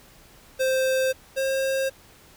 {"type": "tone pair in turn", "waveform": "square", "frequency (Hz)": [523.3, 534.9], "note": ["C5", "C5"], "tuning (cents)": [0, 38], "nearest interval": "unison", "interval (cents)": 38, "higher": "second", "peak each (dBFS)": [-21, -23], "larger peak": "first", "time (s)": [[0.59, 1.13], [1.36, 1.9]], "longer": "neither", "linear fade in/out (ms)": 20, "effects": ["pink hiss -52 dBFS RMS until 2.36 s"]}